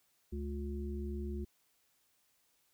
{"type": "harmonic tone", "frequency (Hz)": 71.3, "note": "C#2", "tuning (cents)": 49, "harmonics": [1, 3, 5], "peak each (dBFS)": [-38, -43, -44], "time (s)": [0.32, 1.45], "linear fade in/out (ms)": 10, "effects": ["white hiss -74 dBFS RMS until 2.73 s"]}